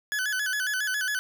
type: tone with vibrato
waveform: 40% pulse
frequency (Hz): 1600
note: G6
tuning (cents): +35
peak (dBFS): -25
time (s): 0.12-1.19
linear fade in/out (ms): 0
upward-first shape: square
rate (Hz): 7.3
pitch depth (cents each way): 100
effects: none